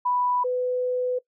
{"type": "tone pair in turn", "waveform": "sine", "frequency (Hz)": [987.8, 500.5], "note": ["B5", "B4"], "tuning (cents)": [0, 23], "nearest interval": "octave", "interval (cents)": 1177, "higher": "first", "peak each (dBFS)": [-21, -22], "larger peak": "first", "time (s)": [[0.05, 0.44], [0.44, 1.19]], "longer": "second", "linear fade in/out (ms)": 10, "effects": ["noise-tail reverb RT60 0.1 s tail -20 dB re dry"]}